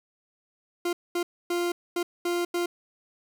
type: tone bursts at uneven times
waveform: 40% pulse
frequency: 348.8 Hz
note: F4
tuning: 2 cents flat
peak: -24 dBFS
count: 6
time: 0.85-0.93 / 1.15-1.23 / 1.5-1.72 / 1.96-2.03 / 2.25-2.45 / 2.54-2.66 s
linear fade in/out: 5 ms
effects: none